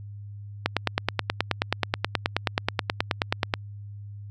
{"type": "click train", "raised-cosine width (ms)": 0.3, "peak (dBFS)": -5, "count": 28, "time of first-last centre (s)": [0.66, 3.538], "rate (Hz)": 9.38, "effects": ["added 102 Hz sine -37 dBFS peak until 4.3 s"]}